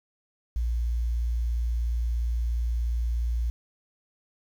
sine tone, 58.5 Hz, A#1, 7 cents sharp, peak -23 dBFS, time 0.56-3.5 s, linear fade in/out 0 ms, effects tanh soft clip ceiling -19 dBFS + 9-bit

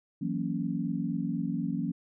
sine chord, F# dominant seventh, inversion third, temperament equal, 164.81 / 185 / 233.1 / 277.2 Hz, E3 / F#3 / A#3 / C#4, 0 / 0 / 0 / 0 cents, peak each -34 dBFS, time 0.21-1.92 s, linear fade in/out 10 ms, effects none

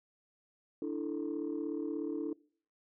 sine chord, D suspended second, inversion none, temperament just, 293.7 / 330.4 / 440.5 Hz, D4 / E4 / A4, 0 / +4 / +2 cents, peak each -36 / -37 / -39 dBFS, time 0.82-2.33 s, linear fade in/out 2 ms, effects noise-tail reverb RT60 0.5 s tail -24 dB re dry + tanh soft clip ceiling -28 dBFS

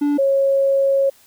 triangle / sine tone pair in turn, 290 / 547.4 Hz, D4 / C#5, -22 / -22 cents, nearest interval major seventh, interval 1100 cents, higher second, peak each -13 dBFS, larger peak neither, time 0.01-0.18 / 0.18-1.1 s, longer second, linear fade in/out 10 ms, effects white hiss -52 dBFS RMS until 1.26 s

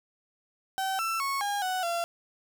35% pulse tone with pitch steps, 768 / 1335 / 1102 / 813 / 743 / 684 Hz, G5 / E6 / C#6 / G#5 / F#5 / F5, -36 / +22 / -11 / -37 / +7 / -36 cents, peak -26 dBFS, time 0.78-2.04 s, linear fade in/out 0 ms, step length 210 ms, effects none

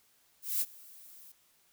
violet noise with ADSR envelope, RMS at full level -29 dBFS, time 0.42-1.32 s, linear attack 190 ms, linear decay 42 ms, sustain -24 dB, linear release 5 ms, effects white hiss -68 dBFS RMS until 1.72 s

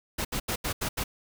pink noise bursts at uneven times, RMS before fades -30 dBFS, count 6, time 0.18-0.25 / 0.32-0.4 / 0.48-0.56 / 0.64-0.73 / 0.81-0.89 / 0.97-1.04 s, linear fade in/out 10 ms, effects none

